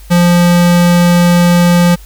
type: tone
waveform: square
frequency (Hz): 174.61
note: F3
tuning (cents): 0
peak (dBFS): -6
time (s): 0.1-1.96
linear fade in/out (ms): 20
effects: added 50 Hz sine -31 dBFS peak until 2.05 s + white hiss -42 dBFS RMS until 2.05 s